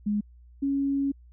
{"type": "tone pair in turn", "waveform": "sine", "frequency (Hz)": [207.7, 277.2], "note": ["G#3", "C#4"], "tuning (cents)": [0, 0], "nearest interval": "perfect fourth", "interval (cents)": 500, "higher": "second", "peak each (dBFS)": -23, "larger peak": "neither", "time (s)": [[0.06, 0.21], [0.62, 1.12]], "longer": "second", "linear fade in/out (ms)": 10, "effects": ["added 60 Hz sine -49 dBFS peak until 1.32 s"]}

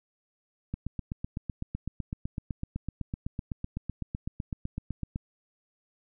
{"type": "click train", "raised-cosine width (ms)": 5, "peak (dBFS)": -20, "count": 36, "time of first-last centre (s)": [0.74, 5.159], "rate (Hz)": 7.92, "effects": []}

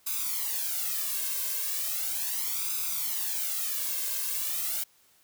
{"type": "noise with flanger", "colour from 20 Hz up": "blue", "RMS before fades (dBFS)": -31, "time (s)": [0.06, 4.84], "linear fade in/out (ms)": 10, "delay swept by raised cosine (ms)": [0.8, 1.9], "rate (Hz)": 0.37, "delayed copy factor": 0.95, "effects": ["white hiss -63 dBFS RMS until 5.23 s"]}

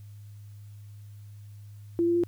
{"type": "tone with pitch steps", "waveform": "sine", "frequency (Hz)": [340, 343.2, 346.3], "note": ["F4", "F4", "F4"], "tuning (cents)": [-46, -30, -15], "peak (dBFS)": -21, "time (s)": [1.99, 2.236], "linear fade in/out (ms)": 0, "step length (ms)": 82, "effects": ["added 103 Hz sine -43 dBFS peak until 2.27 s", "white hiss -65 dBFS RMS until 2.27 s"]}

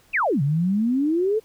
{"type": "exponential two-way sweep", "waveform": "sine", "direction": "down then up", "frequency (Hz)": [2794, 134.8, 453.8], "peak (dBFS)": -18, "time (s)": [0.13, 1.4], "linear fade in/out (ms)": 20, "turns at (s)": 0.42, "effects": ["pink hiss -57 dBFS RMS until 1.44 s"]}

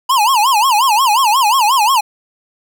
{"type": "tone with vibrato", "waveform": "square", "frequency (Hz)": 950, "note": "A#5", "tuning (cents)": 33, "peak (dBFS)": -10, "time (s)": [0.09, 2.01], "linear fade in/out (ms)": 10, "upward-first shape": "sine", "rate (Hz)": 5.6, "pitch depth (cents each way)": 250, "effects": []}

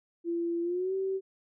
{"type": "tone with pitch glide", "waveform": "sine", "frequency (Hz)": [340, 383.8], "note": ["F4", "G4"], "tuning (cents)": [-46, -37], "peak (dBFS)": -28, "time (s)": [0.24, 1.21], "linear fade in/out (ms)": 50, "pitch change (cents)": 209, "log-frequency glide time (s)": [0.62, 0.94], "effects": []}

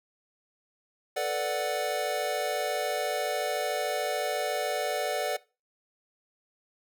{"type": "chord", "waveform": "square", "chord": "B minor seventh", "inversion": "third", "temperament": "equal", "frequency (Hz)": [440, 493.9, 587.3, 740], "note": ["A4", "B4", "D5", "F#5"], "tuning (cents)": [0, 0, 0, 0], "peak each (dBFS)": [-36, -36, -32, -33], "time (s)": [1.16, 5.37], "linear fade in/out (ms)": 10, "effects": ["noise-tail reverb RT60 0.3 s tail -21 dB re dry"]}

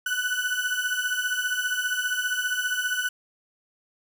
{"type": "beating tone pair", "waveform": "35% pulse", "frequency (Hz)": [1482, 1497], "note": ["F#6", "F#6"], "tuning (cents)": [2, 20], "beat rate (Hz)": 15, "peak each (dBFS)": -26, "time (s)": [0.06, 3.09], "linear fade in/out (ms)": 5, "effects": []}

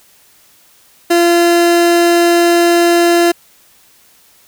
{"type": "tone", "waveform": "30% pulse", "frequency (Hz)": 343.3, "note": "F4", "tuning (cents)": -30, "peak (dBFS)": -5, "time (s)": [1.1, 3.32], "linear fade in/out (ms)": 10, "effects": ["white hiss -48 dBFS RMS until 4.47 s"]}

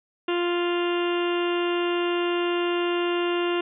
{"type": "harmonic tone", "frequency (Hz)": 349.2, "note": "F4", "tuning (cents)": 0, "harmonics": [1, 2, 3, 4, 5, 6, 7, 8, 9, 10], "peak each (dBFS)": [-23, -34, -33, -35, -39, -41, -42, -33, -42, -44], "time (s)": [0.28, 3.61], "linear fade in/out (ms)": 5, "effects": []}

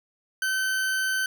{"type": "tone", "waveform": "40% pulse", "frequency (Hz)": 1534, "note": "G6", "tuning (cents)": -38, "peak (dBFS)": -23, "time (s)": [0.42, 1.26], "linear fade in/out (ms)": 2, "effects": []}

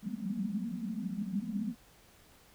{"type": "band-pass noise", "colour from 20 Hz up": "pink", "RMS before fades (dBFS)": -36, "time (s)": [0.02, 1.75], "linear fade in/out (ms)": 50, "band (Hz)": [180, 240], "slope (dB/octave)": 96, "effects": ["pink hiss -61 dBFS RMS until 2.54 s"]}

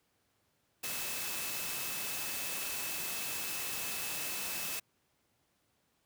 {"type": "tone in noise", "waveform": "sine", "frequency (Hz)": 2605, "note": "E7", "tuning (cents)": -21, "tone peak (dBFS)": -45, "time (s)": [0.83, 4.8], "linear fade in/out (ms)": 10, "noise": "white", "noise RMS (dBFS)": -38, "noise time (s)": [0.83, 4.8], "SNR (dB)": -10, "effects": ["pink hiss -75 dBFS RMS until 6.05 s", "high-pass 80 Hz 12 dB/octave"]}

